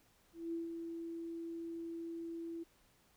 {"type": "tone with ADSR envelope", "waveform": "sine", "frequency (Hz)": 333.4, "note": "E4", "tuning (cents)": 20, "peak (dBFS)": -36, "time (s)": [0.33, 2.64], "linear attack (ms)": 200, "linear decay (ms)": 150, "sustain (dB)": -5, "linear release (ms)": 15, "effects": ["pink hiss -70 dBFS RMS until 3.16 s"]}